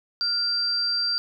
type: tone pair together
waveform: sine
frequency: 1417 / 4710 Hz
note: F6 / D8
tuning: +25 / +4 cents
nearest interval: octave + major sixth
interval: 2079 cents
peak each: -33 / -22 dBFS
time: 0.21-1.18 s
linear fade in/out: 0 ms
effects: none